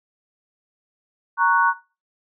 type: chord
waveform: sine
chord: F# major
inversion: first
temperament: equal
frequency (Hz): 932.3 / 1108.7 / 1480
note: A#5 / C#6 / F#6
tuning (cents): 0 / 0 / 0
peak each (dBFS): -19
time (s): 1.37-1.74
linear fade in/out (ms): 50
effects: noise-tail reverb RT60 0.3 s tail -17 dB re dry